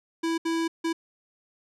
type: tone bursts at uneven times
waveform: square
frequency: 329.6 Hz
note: E4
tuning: in tune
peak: -25 dBFS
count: 3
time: 0.23-0.38 / 0.45-0.68 / 0.84-0.93 s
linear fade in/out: 10 ms
effects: low-pass 8000 Hz 12 dB/octave